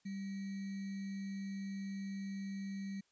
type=tone with sample-and-hold; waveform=sine; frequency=196 Hz; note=G3; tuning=in tune; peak=-39 dBFS; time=0.05-3.01 s; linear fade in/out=10 ms; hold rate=2100 Hz; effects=white hiss -75 dBFS RMS until 3.11 s + resampled to 16000 Hz